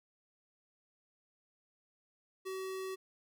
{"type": "tone", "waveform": "square", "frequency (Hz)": 379.2, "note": "F#4", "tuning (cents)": 43, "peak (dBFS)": -39, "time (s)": [2.45, 2.96], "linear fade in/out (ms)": 20, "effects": []}